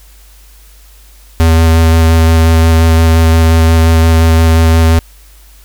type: tone with vibrato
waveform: square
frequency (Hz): 81.6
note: E2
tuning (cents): -17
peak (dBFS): -5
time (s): 1.4-4.99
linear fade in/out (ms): 0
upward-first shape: square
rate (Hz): 5.7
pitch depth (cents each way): 10
effects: added 50 Hz sine -37 dBFS peak until 5.64 s + white hiss -44 dBFS RMS until 5.64 s